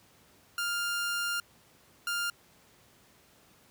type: tone bursts at uneven times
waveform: sawtooth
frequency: 1400 Hz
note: F6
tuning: 4 cents sharp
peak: -26 dBFS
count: 2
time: 0.58-1.4 / 2.07-2.3 s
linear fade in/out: 2 ms
effects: pink hiss -61 dBFS RMS until 3.7 s + high-pass 80 Hz 12 dB/octave